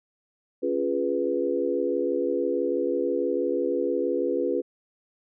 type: chord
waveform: sine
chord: C# dominant seventh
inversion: none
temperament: equal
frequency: 277.2 / 349.2 / 415.3 / 493.9 Hz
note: C#4 / E#4 / G#4 / B4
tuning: 0 / 0 / 0 / 0 cents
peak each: -30 / -28 / -29 / -27 dBFS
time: 0.62-4.62 s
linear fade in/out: 20 ms
effects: none